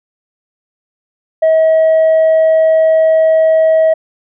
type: tone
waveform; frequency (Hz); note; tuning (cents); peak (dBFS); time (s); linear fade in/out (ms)
sine; 640; D#5; +49; -4; 1.42-3.94; 10
effects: tanh soft clip ceiling -5 dBFS